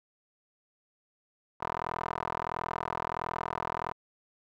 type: tone with band-pass filter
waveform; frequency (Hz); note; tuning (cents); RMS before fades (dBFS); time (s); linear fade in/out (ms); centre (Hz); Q
15% pulse; 41.49; E1; +12; -35; 1.6-3.93; 20; 1000; 3
effects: none